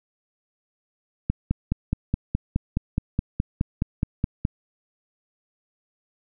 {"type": "click train", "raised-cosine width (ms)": 5, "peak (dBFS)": -9, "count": 16, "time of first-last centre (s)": [1.3, 4.451], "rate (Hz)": 4.76, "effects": []}